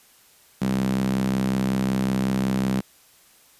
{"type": "tone with high-pass filter", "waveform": "sawtooth", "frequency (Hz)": 65.41, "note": "C2", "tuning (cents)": 0, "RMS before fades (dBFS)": -23, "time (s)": [0.61, 2.81], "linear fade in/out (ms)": 10, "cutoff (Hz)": 180, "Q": 4.2, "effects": ["white hiss -55 dBFS RMS until 3.59 s", "resampled to 32000 Hz"]}